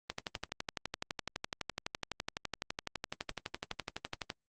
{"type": "click train", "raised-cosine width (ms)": 0.2, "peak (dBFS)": -18, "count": 51, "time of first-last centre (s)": [0.1, 4.302], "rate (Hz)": 11.9, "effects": ["Opus 24 kbps"]}